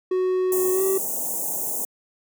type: tone with pitch glide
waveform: triangle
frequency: 370 to 383.5 Hz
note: F#4 to G4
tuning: 0 to -38 cents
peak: -17 dBFS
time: 0.11-0.98 s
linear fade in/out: 5 ms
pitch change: +62 cents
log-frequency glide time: 0.72-0.82 s
type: band-stop noise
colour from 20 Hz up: white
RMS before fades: -27 dBFS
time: 0.52-1.85 s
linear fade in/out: 2 ms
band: 880 to 6600 Hz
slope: 48 dB/octave
effects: high-pass 200 Hz 12 dB/octave